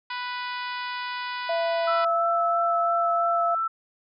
harmonic tone, 493.9 Hz, B4, in tune, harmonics 2 / 3 / 4 / 5 / 6 / 7 / 8 / 9 / 10, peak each -32 / -36 / -38 / -40 / -42 / -43 / -44 / -45 / -46 dBFS, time 0.1-2.05 s, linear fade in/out 5 ms
sine tone with pitch glide, 671 to 685.9 Hz, E5 to F5, +31 to -31 cents, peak -23 dBFS, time 1.49-3.55 s, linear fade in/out 5 ms, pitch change +38 cents, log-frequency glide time 1.87-2.42 s
sine tone with vibrato, 1318.5 Hz, E6, in tune, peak -23 dBFS, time 1.87-3.68 s, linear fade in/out 10 ms, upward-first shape sine, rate 3 Hz, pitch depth 16 cents each way
effects none

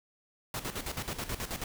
pink noise with tremolo, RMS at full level -35 dBFS, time 0.54-1.64 s, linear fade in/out 2 ms, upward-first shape square, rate 9.3 Hz, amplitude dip 70%, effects none

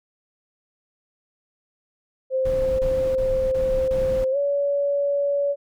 sine tone with pitch glide, 523.3 to 567.4 Hz, C5 to C#5, 0 to +40 cents, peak -19 dBFS, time 2.3-5.56 s, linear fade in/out 50 ms, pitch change +140 cents, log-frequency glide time 4.31-4.37 s
brown noise bursts, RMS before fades -30 dBFS, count 5, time 2.45-4.246 s, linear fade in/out 5 ms, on 340 ms, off 24 ms
effects none

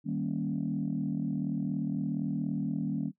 sine chord, Eb dominant seventh, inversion none, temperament equal, 155.56 / 196 / 233.1 / 277.2 Hz, Eb3 / G3 / Bb3 / Db4, 0 / 0 / 0 / 0 cents, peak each -34 dBFS, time 0.04-3.12 s, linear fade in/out 50 ms, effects noise-tail reverb RT60 0.1 s tail -19 dB re dry + tanh soft clip ceiling -21 dBFS

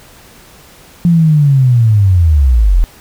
sine linear sweep, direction down, 174.61 to 37.61 Hz, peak -5 dBFS, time 1.05-2.84 s, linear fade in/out 0 ms, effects pink hiss -40 dBFS RMS until 3 s

